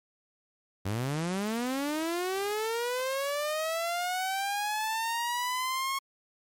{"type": "linear sweep", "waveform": "sawtooth", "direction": "up", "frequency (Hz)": [92.5, 1093], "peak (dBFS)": -25, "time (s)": [0.85, 5.99], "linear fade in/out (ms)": 10, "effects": ["MP3 64 kbps"]}